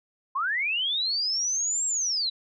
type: linear two-way sweep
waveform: sine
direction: up then down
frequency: 1008 to 7620 to 3868 Hz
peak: -24 dBFS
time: 0.35-2.3 s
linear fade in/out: 10 ms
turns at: 1.86 s
effects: none